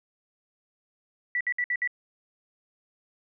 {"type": "tone bursts", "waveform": "sine", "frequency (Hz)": 1959, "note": "B6", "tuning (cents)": -15, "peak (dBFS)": -24, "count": 5, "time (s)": [1.35, 1.875], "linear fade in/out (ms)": 2, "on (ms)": 57, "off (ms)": 60, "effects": []}